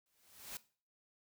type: noise with exponential growth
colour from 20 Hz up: white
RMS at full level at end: -43 dBFS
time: 0.06-0.57 s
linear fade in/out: 1 ms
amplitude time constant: 110 ms
effects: noise-tail reverb RT60 0.4 s tail -18 dB re dry